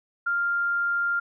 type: tone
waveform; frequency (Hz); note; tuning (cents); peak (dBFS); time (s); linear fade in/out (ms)
sine; 1396.9; F6; 0; -22; 0.26-1.2; 10
effects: none